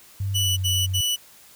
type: tone with pitch glide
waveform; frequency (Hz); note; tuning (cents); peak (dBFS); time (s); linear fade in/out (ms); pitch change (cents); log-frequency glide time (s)
sine; 98 to 93.79; G2 to F#2; 0 to +24; -23; 0.2-1.01; 5; -76; 0.42-0.49
type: tone bursts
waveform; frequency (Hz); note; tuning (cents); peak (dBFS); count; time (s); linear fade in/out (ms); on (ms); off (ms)
sawtooth; 2960; F#7; 0; -18; 3; 0.34-1.164; 20; 230; 67
effects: white hiss -50 dBFS RMS until 1.55 s